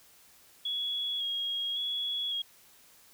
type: tone with vibrato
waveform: sine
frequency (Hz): 3322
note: G#7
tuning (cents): 0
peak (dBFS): -30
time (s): 0.65-2.42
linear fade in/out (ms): 5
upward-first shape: square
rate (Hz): 0.9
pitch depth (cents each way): 22
effects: white hiss -59 dBFS RMS until 3.13 s